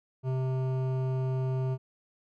sine tone with hard clipping, 130.3 Hz, C3, 7 cents flat, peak -29 dBFS, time 0.23-1.78 s, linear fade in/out 50 ms, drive 13 dB, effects none

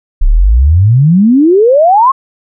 sine exponential sweep, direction up, 30.87 to 1108.7 Hz, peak -3 dBFS, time 0.21-2.12 s, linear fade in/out 10 ms, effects none

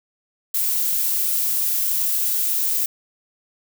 violet noise, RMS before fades -21 dBFS, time 0.54-2.86 s, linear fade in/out 5 ms, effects none

